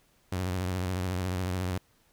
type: tone with vibrato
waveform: sawtooth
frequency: 91.7 Hz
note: F#2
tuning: 15 cents flat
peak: -25 dBFS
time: 0.32-1.78 s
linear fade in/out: 5 ms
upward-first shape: triangle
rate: 14 Hz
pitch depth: 88 cents each way
effects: pink hiss -66 dBFS RMS until 2.12 s